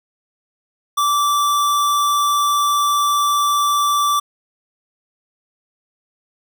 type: tone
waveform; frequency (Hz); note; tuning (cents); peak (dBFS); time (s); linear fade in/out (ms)
square; 1165; D6; -14; -15; 0.97-4.2; 10
effects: none